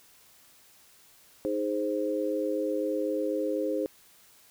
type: chord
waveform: sine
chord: Ab major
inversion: second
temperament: equal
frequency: 311.1 / 415.3 / 523.3 Hz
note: Eb4 / Ab4 / C5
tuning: 0 / 0 / 0 cents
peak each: -31 / -32 / -30 dBFS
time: 1.45-3.86 s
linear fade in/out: 0 ms
effects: white hiss -58 dBFS RMS until 4.5 s